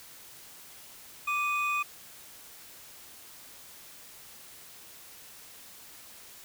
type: tone pair together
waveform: triangle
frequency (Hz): 1174.7 / 2489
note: D6 / D#7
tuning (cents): 0 / 0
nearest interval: octave + minor second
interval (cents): 1300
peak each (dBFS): -28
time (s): 1.27-1.83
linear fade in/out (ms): 10
effects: white hiss -50 dBFS RMS until 6.44 s